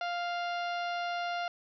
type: harmonic tone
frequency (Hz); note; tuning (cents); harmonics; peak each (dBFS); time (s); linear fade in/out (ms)
698.5; F5; 0; 1 / 2 / 3 / 4 / 5 / 6 / 7 / 8; -33 / -38 / -45 / -44 / -49 / -49 / -54 / -56; 0.01-1.48; 2
effects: none